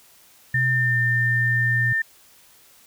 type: tone with pitch glide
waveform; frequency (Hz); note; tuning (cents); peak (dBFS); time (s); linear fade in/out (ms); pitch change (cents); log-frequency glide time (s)
sine; 128.5 to 120.59; C3 to B2; -31 to -41; -22; 0.54-1.93; 5; -110; 0.71-0.98
type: tone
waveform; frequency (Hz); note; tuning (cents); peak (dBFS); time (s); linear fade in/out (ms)
sine; 1800; A6; +39; -19; 0.54-2.02; 5
effects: white hiss -53 dBFS RMS until 2.86 s